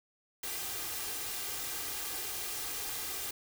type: noise with comb filter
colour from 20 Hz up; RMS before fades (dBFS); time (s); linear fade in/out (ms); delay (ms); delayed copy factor
white; -38; 0.43-3.31; 5; 2.5; +0.6
effects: none